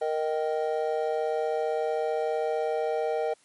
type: chord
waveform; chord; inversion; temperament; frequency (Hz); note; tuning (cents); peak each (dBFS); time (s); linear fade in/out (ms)
triangle; Eb major; second; just; 466.7 / 622.3 / 777.8; Bb4 / Eb5 / G5; +2 / 0 / -14; -26 / -28 / -30; 0.01-3.34; 10
effects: white hiss -62 dBFS RMS until 3.44 s + MP3 48 kbps